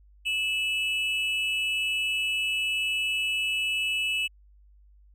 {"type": "tone pair together", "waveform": "triangle", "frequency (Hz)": [2619, 2940], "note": ["E7", "F#7"], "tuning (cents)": [-12, -12], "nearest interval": "major second", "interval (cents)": 200, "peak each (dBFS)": [-25, -28], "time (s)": [0.25, 4.28], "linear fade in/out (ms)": 20, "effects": ["added 50 Hz sine -53 dBFS peak until 5.14 s"]}